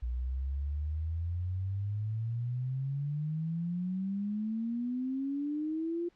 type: exponential sweep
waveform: sine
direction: up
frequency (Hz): 59.1 to 349.2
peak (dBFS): -31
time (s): 0.02-6.09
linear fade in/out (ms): 10
effects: pink hiss -69 dBFS RMS until 6.15 s + low-pass 4000 Hz 12 dB/octave